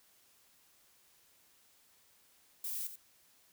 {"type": "noise with echo", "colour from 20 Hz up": "violet", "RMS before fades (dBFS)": -39, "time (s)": [2.64, 2.87], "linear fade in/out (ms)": 2, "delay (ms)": 87, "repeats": 1, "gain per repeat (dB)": -10, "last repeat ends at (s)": 2.957, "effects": ["white hiss -67 dBFS RMS until 3.52 s"]}